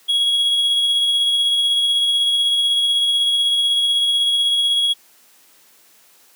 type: tone with tremolo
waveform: triangle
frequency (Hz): 3322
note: G#7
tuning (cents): 0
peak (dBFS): -12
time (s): 0.08-4.94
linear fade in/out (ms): 20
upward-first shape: sine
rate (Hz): 16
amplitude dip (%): 25
effects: white hiss -52 dBFS RMS until 6.35 s + high-pass 200 Hz 12 dB/octave